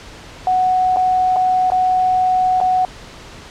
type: tone with dropouts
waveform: sine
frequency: 740 Hz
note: F#5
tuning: in tune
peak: -12 dBFS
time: 0.47-2.85 s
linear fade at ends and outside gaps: 1 ms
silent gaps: 0.962-0.969 / 1.361-1.365 / 1.702-1.719 / 2.603-2.612 s
effects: pink hiss -37 dBFS RMS until 3.5 s + low-pass 6000 Hz 12 dB/octave